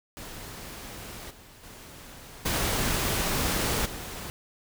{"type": "noise with level steps", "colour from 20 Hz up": "pink", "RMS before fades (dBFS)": [-41, -51, -46, -27, -38], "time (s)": [0.17, 4.3], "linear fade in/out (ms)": 0, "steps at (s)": [1.3, 1.63, 2.45, 3.85], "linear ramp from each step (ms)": 10, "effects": []}